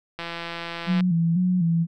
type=click train; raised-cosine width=0.3 ms; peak=-16 dBFS; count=139; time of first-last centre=0.19-1.007 s; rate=169 Hz
type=tone with vibrato; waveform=sine; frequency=174.2 Hz; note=F3; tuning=4 cents flat; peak=-18 dBFS; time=0.86-1.87 s; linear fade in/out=50 ms; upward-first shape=square; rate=2 Hz; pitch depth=75 cents each way
effects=none